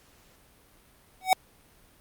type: tone with exponential growth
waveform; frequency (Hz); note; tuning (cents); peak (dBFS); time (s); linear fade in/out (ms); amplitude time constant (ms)
square; 750; F#5; +23; -14; 1.21-1.33; 1; 25
effects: pink hiss -59 dBFS RMS until 2 s + Opus 48 kbps